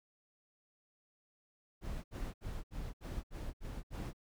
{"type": "noise bursts", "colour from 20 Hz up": "brown", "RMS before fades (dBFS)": -41, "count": 8, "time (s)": [1.81, 4.133], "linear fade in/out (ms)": 50, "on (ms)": 230, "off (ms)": 69, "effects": []}